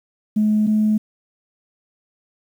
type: tone pair in turn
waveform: sine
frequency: 213.1 / 214.3 Hz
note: G#3 / A3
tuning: +45 / -45 cents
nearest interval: unison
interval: 10 cents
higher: second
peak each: -13 dBFS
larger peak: neither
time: 0.36-0.67 / 0.67-0.98 s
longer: neither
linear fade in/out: 10 ms
effects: tanh soft clip ceiling -9 dBFS + 8-bit